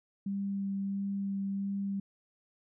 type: tone with vibrato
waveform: sine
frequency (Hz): 197.4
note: G3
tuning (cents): +12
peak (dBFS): -31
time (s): 0.26-2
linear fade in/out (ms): 5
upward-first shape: sine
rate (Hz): 1.5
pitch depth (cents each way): 9
effects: none